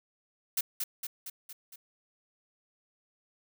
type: noise with echo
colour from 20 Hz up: blue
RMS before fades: -29 dBFS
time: 0.57-0.61 s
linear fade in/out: 5 ms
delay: 230 ms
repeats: 5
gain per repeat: -4 dB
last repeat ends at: 1.76 s
effects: none